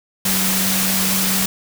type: tone in noise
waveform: sine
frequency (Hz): 190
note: F#3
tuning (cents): +46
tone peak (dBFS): -22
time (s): 0.25-1.46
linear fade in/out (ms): 5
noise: white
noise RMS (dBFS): -19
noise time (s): 0.25-1.46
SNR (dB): -6
effects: none